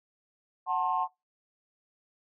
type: chord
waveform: sine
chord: F# diminished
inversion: none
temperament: just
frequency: 740 / 888 / 1065.6 Hz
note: F#5 / A5 / C6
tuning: 0 / +16 / +31 cents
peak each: -30 / -30 / -29 dBFS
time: 0.66-1.08 s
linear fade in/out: 50 ms
effects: noise-tail reverb RT60 0.2 s tail -20 dB re dry + tanh soft clip ceiling -17 dBFS